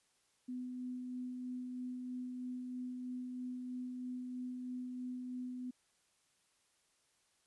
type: tone with tremolo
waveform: sine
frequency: 250.8 Hz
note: B3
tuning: 27 cents sharp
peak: -39 dBFS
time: 0.48-5.71 s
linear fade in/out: 10 ms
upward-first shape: sine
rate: 3.1 Hz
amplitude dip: 25%
effects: white hiss -75 dBFS RMS until 7.46 s + resampled to 24000 Hz